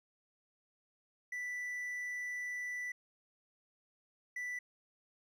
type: tone bursts at uneven times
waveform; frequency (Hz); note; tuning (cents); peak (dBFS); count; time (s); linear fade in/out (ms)
triangle; 1975.5; B6; 0; -36; 2; 1.32-2.92 / 4.36-4.59; 5
effects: none